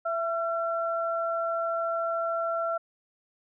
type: tone pair together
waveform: sine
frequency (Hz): 666 / 1356.8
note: E5 / E6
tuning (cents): +18 / +50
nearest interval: octave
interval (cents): 1232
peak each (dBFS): -28 / -30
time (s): 0.05-2.78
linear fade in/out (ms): 10
effects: none